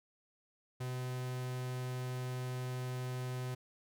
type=tone; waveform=45% pulse; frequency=126.8 Hz; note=B2; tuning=46 cents sharp; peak=-37 dBFS; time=0.8-3.55 s; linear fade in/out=10 ms; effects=none